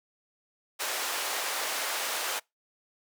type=band-pass noise; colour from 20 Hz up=pink; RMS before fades=-32 dBFS; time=0.79-2.4 s; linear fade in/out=20 ms; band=650 to 16000 Hz; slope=12 dB/octave; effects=noise-tail reverb RT60 0.2 s tail -26 dB re dry + high-pass 300 Hz 12 dB/octave